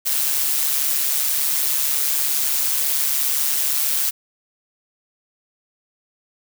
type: noise with amplitude modulation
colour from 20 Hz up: blue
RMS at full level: -18 dBFS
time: 0.05-4.11 s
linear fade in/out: 20 ms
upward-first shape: sine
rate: 142 Hz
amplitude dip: 50%
effects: none